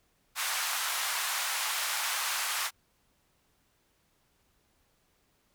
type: band-pass noise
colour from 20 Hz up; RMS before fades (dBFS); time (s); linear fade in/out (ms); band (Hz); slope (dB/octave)
pink; -32; 0.35-2.71; 50; 910 to 15000; 24
effects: pink hiss -71 dBFS RMS until 5.54 s